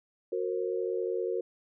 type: tone cluster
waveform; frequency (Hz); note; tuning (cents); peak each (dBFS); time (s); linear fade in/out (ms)
sine; 366.9 / 461.6 / 532; F#4 / A#4 / C5; -15 / -17 / +29; -32 / -32 / -37; 0.32-1.41; 5
effects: none